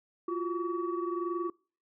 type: tone cluster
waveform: sine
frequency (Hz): 344.4 / 365.6 / 1137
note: F4 / F#4 / C#6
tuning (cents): -24 / -21 / +44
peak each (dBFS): -32 / -36 / -36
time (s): 0.28-1.5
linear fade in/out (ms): 5
effects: noise-tail reverb RT60 0.4 s tail -25 dB re dry + tanh soft clip ceiling -21 dBFS